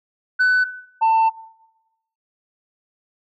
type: tone pair in turn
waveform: sine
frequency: 1500 / 893.8 Hz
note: F#6 / A5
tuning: +23 / +27 cents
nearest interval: major sixth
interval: 896 cents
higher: first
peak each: -10 dBFS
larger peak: neither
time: 0.39-0.65 / 1.01-1.3 s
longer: second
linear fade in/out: 20 ms
effects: noise-tail reverb RT60 0.9 s tail -19 dB re dry + tanh soft clip ceiling -12 dBFS